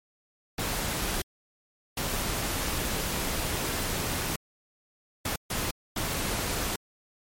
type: noise bursts at uneven times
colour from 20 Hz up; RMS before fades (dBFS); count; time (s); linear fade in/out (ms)
pink; -30; 5; 0.58-1.22 / 1.97-4.36 / 5.25-5.36 / 5.5-5.71 / 5.96-6.76; 5
effects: MP3 64 kbps